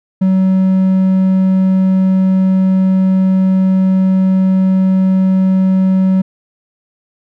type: tone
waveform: triangle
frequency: 188.7 Hz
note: F#3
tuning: 34 cents sharp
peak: -6 dBFS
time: 0.21-6.22 s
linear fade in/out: 10 ms
effects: none